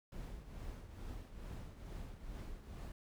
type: noise with tremolo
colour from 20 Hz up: brown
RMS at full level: -45 dBFS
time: 0.12-2.92 s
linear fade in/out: 2 ms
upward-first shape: triangle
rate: 2.3 Hz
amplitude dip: 65%
effects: none